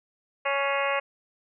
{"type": "harmonic tone with a mistuned harmonic", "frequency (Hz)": 278.6, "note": "C#4", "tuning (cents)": 9, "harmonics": [2, 3, 4, 5, 6, 7, 8, 9, 10], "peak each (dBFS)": [-28, -33, -30, -36, -35, -35, -33, -34, -36], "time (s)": [0.45, 1], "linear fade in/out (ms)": 10, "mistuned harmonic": 8, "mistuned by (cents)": -55, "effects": []}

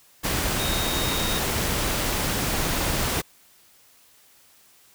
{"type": "tone in noise", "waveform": "sine", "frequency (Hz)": 3729, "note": "A#7", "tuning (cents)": 0, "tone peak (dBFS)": -30, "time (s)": [0.58, 1.4], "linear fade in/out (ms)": 20, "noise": "pink", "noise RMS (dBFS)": -25, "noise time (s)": [0.23, 3.22], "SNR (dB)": -8, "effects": ["white hiss -56 dBFS RMS until 4.94 s"]}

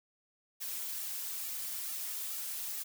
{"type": "noise with flanger", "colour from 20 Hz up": "blue", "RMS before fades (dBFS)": -39, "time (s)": [0.6, 2.84], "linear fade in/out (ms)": 20, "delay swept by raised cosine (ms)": [1.9, 5.4], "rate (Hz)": 2.3, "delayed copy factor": -0.8, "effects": []}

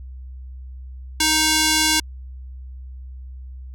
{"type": "tone with band-pass filter", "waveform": "square", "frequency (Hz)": 312.3, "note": "D#4", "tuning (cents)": 7, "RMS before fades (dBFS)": -18, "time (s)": [1.2, 2], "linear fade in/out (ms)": 5, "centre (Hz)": 6000, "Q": 0.75, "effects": ["added 64 Hz sine -33 dBFS peak until 3.74 s"]}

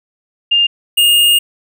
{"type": "tone pair in turn", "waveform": ["sine", "square"], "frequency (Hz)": [2809, 2837], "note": ["F7", "F7"], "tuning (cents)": [9, 27], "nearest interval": "unison", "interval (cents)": 18, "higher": "second", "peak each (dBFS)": -8, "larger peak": "neither", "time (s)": [[0.51, 0.67], [0.97, 1.39]], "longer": "second", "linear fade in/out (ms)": 10, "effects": []}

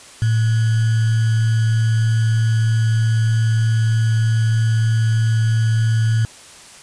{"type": "tone with sample-and-hold", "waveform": "sine", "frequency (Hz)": 112.1, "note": "A2", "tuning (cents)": 33, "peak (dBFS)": -13, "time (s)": [0.22, 6.25], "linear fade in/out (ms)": 0, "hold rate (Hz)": 1575, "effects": ["white hiss -41 dBFS RMS until 6.82 s", "resampled to 22050 Hz"]}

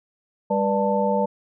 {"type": "tone cluster", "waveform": "sine", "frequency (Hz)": [201.7, 488.2, 589, 887], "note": ["G3", "B4", "D5", "A5"], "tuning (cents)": [50, -20, 5, 14], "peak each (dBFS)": -24, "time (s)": [0.5, 1.26], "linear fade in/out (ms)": 10, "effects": []}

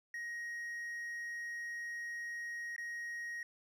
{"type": "tone with dropouts", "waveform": "triangle", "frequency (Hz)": 1882, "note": "A#6", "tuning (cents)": 16, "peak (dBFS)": -38, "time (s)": [0.14, 3.43], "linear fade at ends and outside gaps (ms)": 2, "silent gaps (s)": [2.763, 2.78], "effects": []}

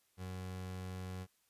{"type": "tone", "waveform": "30% pulse", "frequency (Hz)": 92.5, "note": "F#2", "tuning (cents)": 0, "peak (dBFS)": -39, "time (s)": [0.17, 1.27], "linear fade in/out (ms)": 50, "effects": ["white hiss -75 dBFS RMS until 1.49 s", "resampled to 32000 Hz"]}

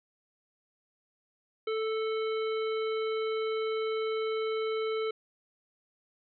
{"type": "harmonic tone", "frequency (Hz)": 440, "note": "A4", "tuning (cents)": 0, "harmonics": [1, 3, 5, 7, 9], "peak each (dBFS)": [-29, -39, -43, -46, -48], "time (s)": [1.67, 5.11], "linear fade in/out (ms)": 5, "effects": []}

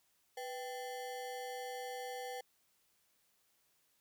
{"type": "ring-modulated tone", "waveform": "square", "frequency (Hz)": 638, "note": "D#5", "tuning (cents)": 43, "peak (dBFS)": -39, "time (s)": [0.37, 2.41], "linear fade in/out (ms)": 5, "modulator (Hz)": 142, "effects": ["white hiss -75 dBFS RMS until 4 s"]}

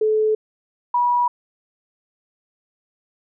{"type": "tone pair in turn", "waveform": "sine", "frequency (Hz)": [432.4, 970.7], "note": ["A4", "B5"], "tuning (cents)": [-30, -30], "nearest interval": "octave + major second", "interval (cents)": 1400, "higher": "second", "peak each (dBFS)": -15, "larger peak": "neither", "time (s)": [[0.01, 0.35], [0.94, 1.28]], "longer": "neither", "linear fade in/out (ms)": 5, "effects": []}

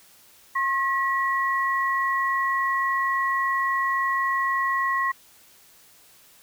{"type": "tone pair together", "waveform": "sine", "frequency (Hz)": [1077.4, 1921], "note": ["C#6", "B6"], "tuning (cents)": [-50, -48], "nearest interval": "minor seventh", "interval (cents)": 1002, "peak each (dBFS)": [-23, -25], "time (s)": [0.55, 5.12], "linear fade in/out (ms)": 10, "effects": ["white hiss -54 dBFS RMS until 6.42 s"]}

